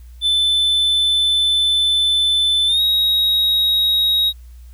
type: tone with pitch glide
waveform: triangle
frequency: 3520 to 3794 Hz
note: A7 to A#7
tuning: 0 to +30 cents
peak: -12 dBFS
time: 0.21-4.33 s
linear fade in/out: 50 ms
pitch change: +130 cents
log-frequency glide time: 2.67-2.81 s
effects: added 60 Hz sine -36 dBFS peak until 4.73 s + white hiss -57 dBFS RMS until 4.73 s